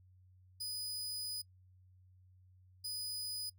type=tone bursts at uneven times; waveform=sawtooth; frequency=4977 Hz; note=D#8; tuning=in tune; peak=-36 dBFS; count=2; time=0.6-1.42 / 2.84-3.5 s; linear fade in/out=10 ms; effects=noise-tail reverb RT60 0.1 s tail -25 dB re dry + added 92 Hz sine -61 dBFS peak until 3.58 s